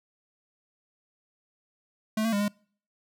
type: tone with pitch steps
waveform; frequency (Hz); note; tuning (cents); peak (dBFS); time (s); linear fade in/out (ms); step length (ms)
square; 217.5 / 226.3 / 202.8 / 206; A3 / A3 / G#3 / G#3; -20 / +49 / -41 / -14; -25; 2.17-2.482; 5; 78
effects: noise-tail reverb RT60 0.5 s tail -26 dB re dry